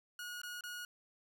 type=tone with dropouts; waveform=sawtooth; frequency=1447 Hz; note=F#6; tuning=39 cents flat; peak=-39 dBFS; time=0.19-0.85 s; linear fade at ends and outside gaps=2 ms; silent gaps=0.417-0.433 / 0.609-0.637 s; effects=none